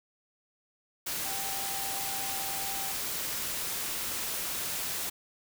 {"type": "tone in noise", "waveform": "sine", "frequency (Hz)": 784, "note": "G5", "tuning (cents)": 0, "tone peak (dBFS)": -40, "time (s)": [1.25, 2.92], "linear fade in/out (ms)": 10, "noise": "white", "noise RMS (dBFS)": -34, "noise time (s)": [1.06, 5.1], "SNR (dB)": -9, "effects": []}